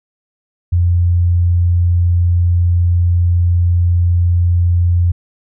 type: tone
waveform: sine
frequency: 87.31 Hz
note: F2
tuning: in tune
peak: -9 dBFS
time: 0.72-5.12 s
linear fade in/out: 10 ms
effects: none